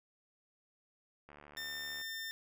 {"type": "click train", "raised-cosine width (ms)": 0.5, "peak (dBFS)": -39, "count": 54, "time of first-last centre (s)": [1.29, 2.013], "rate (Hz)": 73.3}
{"type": "tone", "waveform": "20% pulse", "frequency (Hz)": 1800, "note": "A6", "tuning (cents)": 39, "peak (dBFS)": -35, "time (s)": [1.57, 2.31], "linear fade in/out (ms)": 0}
{"effects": []}